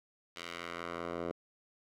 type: tone with band-pass filter sweep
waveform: 10% pulse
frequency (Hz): 85.4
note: F2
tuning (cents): -38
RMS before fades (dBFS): -41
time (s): 0.36-1.32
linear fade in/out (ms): 5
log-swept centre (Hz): 3200 to 560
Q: 0.94
effects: none

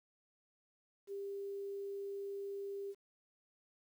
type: tone with quantisation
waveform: sine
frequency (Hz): 397.9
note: G4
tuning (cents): +26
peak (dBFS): -40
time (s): 1.07-2.95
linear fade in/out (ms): 50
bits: 11
effects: none

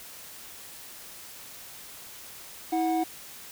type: tone pair together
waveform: triangle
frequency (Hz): 324.4 / 735.4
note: E4 / F#5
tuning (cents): -28 / -11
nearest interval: octave + major second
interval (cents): 1417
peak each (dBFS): -24 / -25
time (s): 2.72-3.04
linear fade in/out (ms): 10
effects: white hiss -45 dBFS RMS until 3.51 s

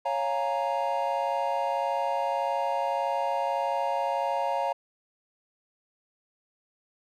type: chord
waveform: triangle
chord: Bb minor seventh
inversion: first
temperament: equal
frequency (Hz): 554.4 / 698.5 / 830.6 / 932.3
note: Db5 / F5 / Ab5 / Bb5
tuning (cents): 0 / 0 / 0 / 0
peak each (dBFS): -29 / -29 / -31 / -28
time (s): 0.05-4.73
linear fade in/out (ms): 10
effects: none

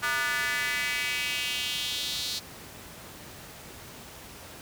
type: tone with high-pass filter sweep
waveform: square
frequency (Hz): 133.8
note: C3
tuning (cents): +39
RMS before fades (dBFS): -30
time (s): 0.02-2.4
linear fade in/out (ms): 20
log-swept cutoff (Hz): 1400 to 4200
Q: 3.3
effects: pink hiss -45 dBFS RMS until 4.61 s + high-pass 60 Hz 12 dB/octave

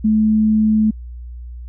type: tone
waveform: sine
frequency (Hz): 216.3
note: A3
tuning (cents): -29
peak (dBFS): -11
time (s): 0.04-0.91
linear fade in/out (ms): 10
effects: added 60 Hz sine -29 dBFS peak until 1.68 s

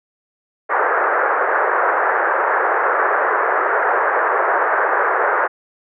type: band-pass noise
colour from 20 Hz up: white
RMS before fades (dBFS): -17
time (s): 0.69-5.48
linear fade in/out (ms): 20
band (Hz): 390 to 1700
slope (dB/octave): 48
effects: none

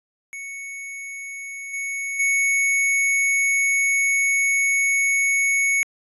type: tone with level steps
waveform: square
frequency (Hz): 2217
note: C#7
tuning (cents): 0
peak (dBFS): -32 / -26 / -18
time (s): 0.33-5.83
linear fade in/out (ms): 0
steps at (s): 1.73 / 2.19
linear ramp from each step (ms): 10
effects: resampled to 32000 Hz

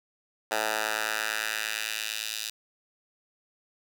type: tone with high-pass filter sweep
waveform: 10% pulse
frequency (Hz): 108.8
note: A2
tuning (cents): -19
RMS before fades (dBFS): -31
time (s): 0.51-2.5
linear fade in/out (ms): 5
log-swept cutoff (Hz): 800 to 3800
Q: 1.3
effects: none

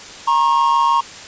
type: tone pair together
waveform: triangle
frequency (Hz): 938.9 / 1085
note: A#5 / C#6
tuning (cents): +12 / -37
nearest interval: minor third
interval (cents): 251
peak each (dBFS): -13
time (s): 0.27-1.01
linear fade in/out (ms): 10
effects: white hiss -35 dBFS RMS until 1.27 s + resampled to 16000 Hz

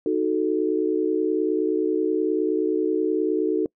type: chord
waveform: sine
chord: D# diminished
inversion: none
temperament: equal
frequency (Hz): 311.1 / 370 / 440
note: D#4 / F#4 / A4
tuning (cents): 0 / 0 / 0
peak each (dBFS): -24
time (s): 0.06-3.66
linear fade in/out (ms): 2
effects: noise-tail reverb RT60 0.1 s tail -26 dB re dry

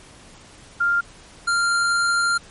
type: tone pair in turn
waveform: sine / square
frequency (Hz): 1396.9 / 1391.4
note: F6 / F6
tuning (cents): 0 / -7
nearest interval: unison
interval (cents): 7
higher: first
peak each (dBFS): -16 / -18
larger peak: first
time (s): 0.8-1.01 / 1.47-2.38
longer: second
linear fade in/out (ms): 10
effects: pink hiss -46 dBFS RMS until 2.5 s + MP3 48 kbps

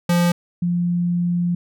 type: tone pair in turn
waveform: square / sine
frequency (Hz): 173.9 / 174.64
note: F3 / F3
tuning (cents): -7 / 0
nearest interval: unison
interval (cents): 7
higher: second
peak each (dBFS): -15 / -17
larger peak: first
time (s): 0.09-0.32 / 0.62-1.55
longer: second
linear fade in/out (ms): 5
effects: none

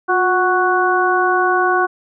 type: harmonic tone with a mistuned harmonic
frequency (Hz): 370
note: F#4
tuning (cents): 0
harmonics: 1 / 2 / 3 / 4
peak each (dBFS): -18 / -18 / -18 / -18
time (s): 0.08-1.87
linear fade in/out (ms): 20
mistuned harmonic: 1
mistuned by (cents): -51
effects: none

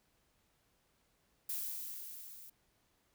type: noise with level ramp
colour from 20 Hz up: violet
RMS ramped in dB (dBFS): -38 to -54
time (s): 1.49-2.5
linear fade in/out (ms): 5
effects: pink hiss -75 dBFS RMS until 3.14 s

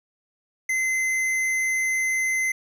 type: tone with hard clipping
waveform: triangle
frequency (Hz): 2058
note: C7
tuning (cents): -29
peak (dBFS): -23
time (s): 0.69-2.52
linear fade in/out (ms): 5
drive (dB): 15
effects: none

